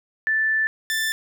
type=tone pair in turn; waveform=sine / sawtooth; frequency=1760 / 1767.8 Hz; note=A6 / A6; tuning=0 / +8 cents; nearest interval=unison; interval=8 cents; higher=second; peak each=-18 dBFS; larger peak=neither; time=0.27-0.67 / 0.9-1.12 s; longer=first; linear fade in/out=0 ms; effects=none